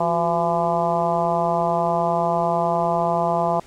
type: harmonic tone with a mistuned harmonic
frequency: 169.4 Hz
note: E3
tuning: 48 cents sharp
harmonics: 1 / 2 / 3 / 4 / 5 / 6 / 7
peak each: -27 / -30 / -28 / -21 / -25 / -26 / -33 dBFS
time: 0-3.6 s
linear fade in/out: 5 ms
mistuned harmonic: 2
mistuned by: +110 cents
effects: pink hiss -48 dBFS RMS until 3.66 s + low-pass 9000 Hz 12 dB/octave